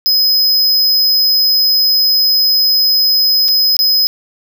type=tone with dropouts; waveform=square; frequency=5060 Hz; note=D#8; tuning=28 cents sharp; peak=-9 dBFS; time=0.06-4.07 s; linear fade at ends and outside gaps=0 ms; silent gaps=3.482-3.486 / 3.767-3.791 s; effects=none